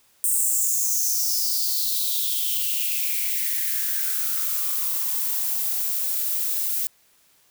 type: noise with high-pass filter sweep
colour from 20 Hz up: violet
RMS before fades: -24 dBFS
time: 0.24-6.87 s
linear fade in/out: 0 ms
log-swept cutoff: 8700 to 420 Hz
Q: 6
effects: white hiss -60 dBFS RMS until 7.5 s